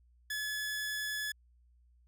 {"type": "tone", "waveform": "sawtooth", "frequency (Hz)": 1710, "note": "A6", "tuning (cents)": -50, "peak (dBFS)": -31, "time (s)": [0.3, 1.32], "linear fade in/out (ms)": 5, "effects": ["added 60 Hz sine -62 dBFS peak until 2.07 s"]}